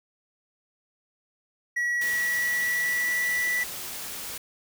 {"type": "tone with pitch glide", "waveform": "triangle", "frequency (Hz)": [1927, 1965.2], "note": ["B6", "B6"], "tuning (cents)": [-43, -9], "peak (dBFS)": -22, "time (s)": [1.76, 3.64], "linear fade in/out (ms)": 10, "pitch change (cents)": 34, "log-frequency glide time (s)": [1.95, 3.5]}
{"type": "noise", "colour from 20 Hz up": "white", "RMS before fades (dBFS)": -36, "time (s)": [2.01, 4.38], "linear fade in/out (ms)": 5}
{"effects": []}